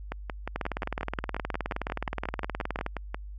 two click trains, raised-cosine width 0.5 ms, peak -15 / -17 dBFS, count 45 / 18, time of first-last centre 0.56-2.864 / 0.12-3.145 s, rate 19.1 / 5.62 Hz, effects added 50 Hz sine -38 dBFS peak until 3.38 s

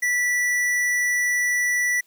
triangle tone with tanh clipping, 1962 Hz, B6, 12 cents flat, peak -21 dBFS, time 0.02-2.01 s, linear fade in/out 10 ms, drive 18 dB, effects white hiss -62 dBFS RMS until 2.06 s + high-pass 150 Hz 12 dB/octave

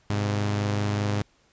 sawtooth tone pair together, 102.82 / 127.9 Hz, G#2 / C3, -17 / -39 cents, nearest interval major third, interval 378 cents, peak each -20 / -30 dBFS, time 0.1-1.22 s, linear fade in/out 0 ms, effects pink hiss -63 dBFS RMS until 1.52 s + resampled to 16000 Hz

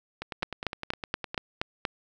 two click trains, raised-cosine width 0.3 ms, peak -18 / -11 dBFS, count 12 / 7, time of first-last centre 0.22-1.345 / 0.43-1.852 s, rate 9.78 / 4.22 Hz, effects none

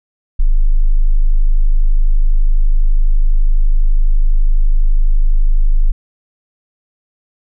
sine tone, 26 Hz, G#0, 3 cents sharp, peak -6 dBFS, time 0.39-5.92 s, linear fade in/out 10 ms, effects none

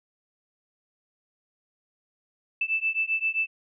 sine beating tone pair, 2637 / 2644.6 Hz, E7 / E7, 0 / +5 cents, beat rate 7.6 Hz, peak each -27 dBFS, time 2.61-3.47 s, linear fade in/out 5 ms, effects none

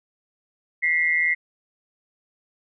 sine tone pair together, 1957 / 2119 Hz, B6 / C7, -16 / +21 cents, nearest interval minor second, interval 137 cents, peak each -21 dBFS, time 0.82-1.35 s, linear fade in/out 20 ms, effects none

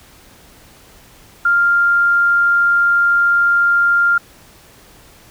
sine tone, 1396.9 Hz, F6, in tune, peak -10 dBFS, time 1.45-4.18 s, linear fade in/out 5 ms, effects pink hiss -45 dBFS RMS until 5.3 s

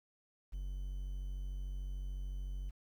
triangle tone with quantisation, 46.79 Hz, F#1, 20 cents sharp, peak -36 dBFS, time 0.52-2.71 s, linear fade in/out 20 ms, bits 11, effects none

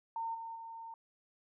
sine tone with level steps, 911 Hz, A#5, 40 cents flat, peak -35 / -41 / -44 dBFS, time 0.16-0.94 s, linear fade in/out 2 ms, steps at 0.34 / 0.55 s, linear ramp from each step 10 ms, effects none

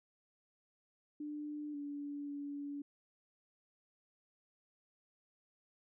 sine tone with pitch steps, 297.3 / 287.8 / 286 Hz, D4 / D4 / D4, +21 / -35 / -46 cents, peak -40 dBFS, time 1.2-2.82 s, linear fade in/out 5 ms, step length 540 ms, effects none

